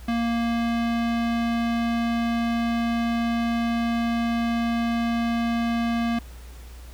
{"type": "tone with low-pass filter", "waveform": "square", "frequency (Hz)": 233.1, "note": "A#3", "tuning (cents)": 0, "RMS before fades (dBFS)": -24, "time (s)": [0.08, 6.19], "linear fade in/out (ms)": 5, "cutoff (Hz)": 3400, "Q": 0.95, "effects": ["added 60 Hz sine -39 dBFS peak until 6.93 s", "pink hiss -50 dBFS RMS until 6.93 s"]}